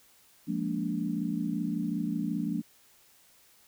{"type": "chord", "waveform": "sine", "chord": "Bb dominant seventh", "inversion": "second", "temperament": "equal with one note detuned", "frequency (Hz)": [174.61, 207.7, 233.1, 290.5], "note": ["F3", "Ab3", "Bb3", "D4"], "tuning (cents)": [0, 0, 0, -19], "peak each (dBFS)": -34, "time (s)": [0.47, 2.62], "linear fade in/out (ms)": 20, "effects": ["white hiss -61 dBFS RMS until 3.67 s"]}